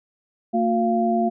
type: tone cluster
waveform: sine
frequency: 227.8 / 359.6 / 692 Hz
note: A#3 / F#4 / F5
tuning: -40 / -49 / -16 cents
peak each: -21 / -25 / -21 dBFS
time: 0.53-1.3 s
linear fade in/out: 20 ms
effects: none